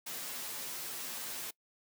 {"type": "noise with comb filter", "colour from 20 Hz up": "white", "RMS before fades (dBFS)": -41, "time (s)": [0.06, 1.51], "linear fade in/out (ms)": 10, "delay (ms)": 9.9, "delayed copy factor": -0.85, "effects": ["noise-tail reverb RT60 0.1 s tail -23 dB re dry", "high-pass 150 Hz 12 dB/octave"]}